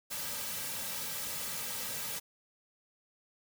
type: noise with comb filter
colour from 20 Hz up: white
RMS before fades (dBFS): -38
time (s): 0.1-2.2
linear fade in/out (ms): 20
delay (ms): 2.8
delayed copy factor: -0.75
effects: none